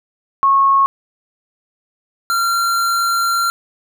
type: tone pair in turn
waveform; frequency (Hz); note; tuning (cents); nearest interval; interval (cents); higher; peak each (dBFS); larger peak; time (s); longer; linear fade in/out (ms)
sine / square; 1095 / 1374.4; C#6 / F6; -22 / -28; major third; 394; second; -9 / -15; first; 0.43-0.86 / 2.3-3.5; second; 0
effects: none